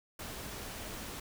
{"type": "noise", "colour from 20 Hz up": "pink", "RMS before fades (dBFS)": -43, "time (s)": [0.19, 1.2], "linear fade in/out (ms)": 5, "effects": []}